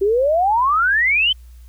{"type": "exponential sweep", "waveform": "sine", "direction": "up", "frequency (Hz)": [379.6, 3136], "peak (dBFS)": -13, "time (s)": [0.01, 1.33], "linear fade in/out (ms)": 10, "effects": ["added 60 Hz sine -38 dBFS peak until 1.68 s", "white hiss -58 dBFS RMS until 1.68 s"]}